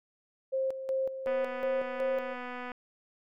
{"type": "tone with tremolo", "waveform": "sine", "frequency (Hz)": 530, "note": "C5", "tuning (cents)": 22, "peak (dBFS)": -27, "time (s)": [0.52, 2.35], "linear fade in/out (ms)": 20, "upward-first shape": "square", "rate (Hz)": 2.7, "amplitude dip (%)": 65}
{"type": "click train", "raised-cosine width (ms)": 0.5, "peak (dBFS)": -26, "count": 360, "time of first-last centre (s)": [1.27, 2.718], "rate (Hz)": 248}
{"effects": []}